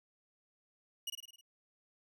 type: tone with echo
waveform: sawtooth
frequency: 2888 Hz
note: F#7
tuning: 43 cents flat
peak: -33 dBFS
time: 1.07-1.1 s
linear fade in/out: 5 ms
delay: 52 ms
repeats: 6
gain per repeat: -4 dB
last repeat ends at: 1.412 s
effects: none